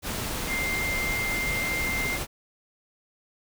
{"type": "tone in noise", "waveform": "sine", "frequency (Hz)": 2099, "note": "C7", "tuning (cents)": 5, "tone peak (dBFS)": -27, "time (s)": [0.47, 2.19], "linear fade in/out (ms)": 50, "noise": "pink", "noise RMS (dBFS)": -31, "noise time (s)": [0.02, 2.27], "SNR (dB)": 1, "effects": []}